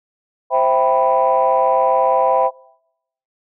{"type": "chord", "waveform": "sine", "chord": "C major seventh", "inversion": "none", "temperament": "equal with one note detuned", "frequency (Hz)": [521.7, 659.3, 784, 987.8], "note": ["C5", "E5", "G5", "B5"], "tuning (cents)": [-5, 0, 0, 0], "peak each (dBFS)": -17, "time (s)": [0.5, 2.51], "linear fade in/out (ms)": 50, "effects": ["noise-tail reverb RT60 0.8 s tail -24 dB re dry", "tanh soft clip ceiling -4 dBFS"]}